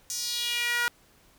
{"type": "tone with high-pass filter sweep", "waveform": "sawtooth", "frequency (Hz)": 479, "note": "A#4", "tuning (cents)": 47, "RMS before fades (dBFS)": -29, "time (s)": [0.1, 0.88], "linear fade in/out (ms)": 0, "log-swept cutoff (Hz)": [6400, 1400], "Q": 2.9, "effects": ["pink hiss -60 dBFS RMS until 1.38 s"]}